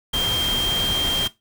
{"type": "tone in noise", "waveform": "sine", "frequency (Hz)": 3185, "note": "G7", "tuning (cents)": 27, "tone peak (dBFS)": -20, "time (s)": [0.13, 1.28], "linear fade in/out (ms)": 10, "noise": "pink", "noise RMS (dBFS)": -27, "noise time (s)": [0.13, 1.28], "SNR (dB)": 4, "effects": ["noise-tail reverb RT60 0.2 s tail -17 dB re dry"]}